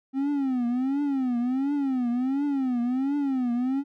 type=tone with vibrato; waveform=triangle; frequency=262.5 Hz; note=C4; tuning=6 cents sharp; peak=-21 dBFS; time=0.13-3.84 s; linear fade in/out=50 ms; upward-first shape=triangle; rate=1.4 Hz; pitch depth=190 cents each way; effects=none